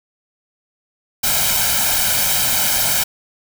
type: noise with comb filter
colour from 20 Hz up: white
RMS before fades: -17 dBFS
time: 1.23-3.04 s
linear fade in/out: 10 ms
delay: 1.3 ms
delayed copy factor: +0.75
effects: none